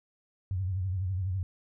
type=tone with vibrato; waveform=sine; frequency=93.4 Hz; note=F#2; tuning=17 cents sharp; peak=-28 dBFS; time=0.51-1.43 s; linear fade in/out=0 ms; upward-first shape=triangle; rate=12 Hz; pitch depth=120 cents each way; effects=none

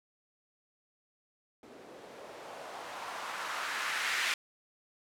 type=noise with low-pass filter sweep; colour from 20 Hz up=violet; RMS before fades=-38 dBFS; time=1.63-4.34 s; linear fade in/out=2 ms; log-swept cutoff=350 to 2100 Hz; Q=1.7; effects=none

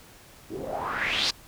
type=noise with low-pass filter sweep; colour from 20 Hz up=white; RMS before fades=-29 dBFS; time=0.5-1.31 s; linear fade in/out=10 ms; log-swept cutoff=300 to 5000 Hz; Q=4.2; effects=pink hiss -51 dBFS RMS until 1.47 s

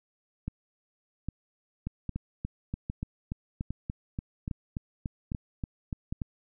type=two click trains; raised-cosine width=5 ms; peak=-20 / -20 dBFS; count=16 / 8; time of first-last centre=1.87-6.218 / 0.48-6.125 s; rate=3.45 / 1.24 Hz; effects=none

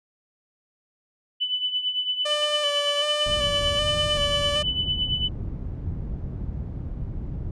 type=tone with tremolo; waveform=sine; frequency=2995 Hz; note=F#7; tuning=20 cents sharp; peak=-20 dBFS; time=1.4-5.29 s; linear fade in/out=20 ms; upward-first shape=triangle; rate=8.9 Hz; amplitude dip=75%
type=tone with vibrato; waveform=sawtooth; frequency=587.3 Hz; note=D5; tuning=in tune; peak=-21 dBFS; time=2.25-4.63 s; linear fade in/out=10 ms; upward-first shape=square; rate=1.3 Hz; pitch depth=24 cents each way
type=low-pass noise; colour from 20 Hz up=white; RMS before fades=-31 dBFS; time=3.26-7.51 s; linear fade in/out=2 ms; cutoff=110 Hz; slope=12 dB/octave
effects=resampled to 22050 Hz

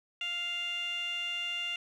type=tone with band-pass filter; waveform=15% pulse; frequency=698.5 Hz; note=F5; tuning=in tune; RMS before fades=-35 dBFS; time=0.21-1.76 s; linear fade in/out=2 ms; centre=2900 Hz; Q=5.4; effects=none

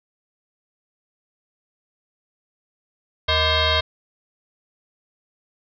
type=tone with frequency modulation; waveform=sine; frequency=1568 Hz; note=G6; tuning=in tune; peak=-16 dBFS; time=3.28-3.81 s; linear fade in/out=10 ms; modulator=549 Hz; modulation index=4.7; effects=none

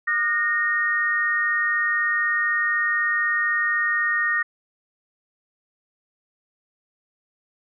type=tone cluster; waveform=sine; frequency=1212 / 1445 / 1852 Hz; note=D#6 / F#6 / A#6; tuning=-46 / -41 / -12 cents; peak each=-28 / -29 / -20 dBFS; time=0.07-4.43 s; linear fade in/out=10 ms; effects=none

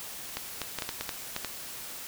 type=clicks; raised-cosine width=0.2 ms; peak=-14 dBFS; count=9; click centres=0.37 / 0.617 / 0.787 / 0.822 / 0.891 / 1.01 / 1.092 / 1.364 / 1.447 s; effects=white hiss -41 dBFS RMS until 2.07 s

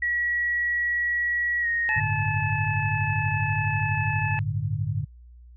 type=tone with pitch glide; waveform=sine; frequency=1923 to 1866.1 Hz; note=B6 to A#6; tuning=-47 to +1 cents; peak=-22 dBFS; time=0.02-2 s; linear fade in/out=5 ms; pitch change=-52 cents; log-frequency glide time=1.61-1.67 s
type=harmonic tone; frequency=867 Hz; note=A5; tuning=26 cents flat; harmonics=1 / 2 / 3; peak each=-30 / -30 / -30 dBFS; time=1.89-4.39 s; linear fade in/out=0 ms
type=chord; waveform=sine; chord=G suspended second; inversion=none; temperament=just; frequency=98 / 110.25 / 147 Hz; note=G2 / A2 / D3; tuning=0 / +4 / +2 cents; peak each=-29 / -28 / -29 dBFS; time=1.96-5.05 s; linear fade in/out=10 ms
effects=added 60 Hz sine -45 dBFS peak until 5.56 s

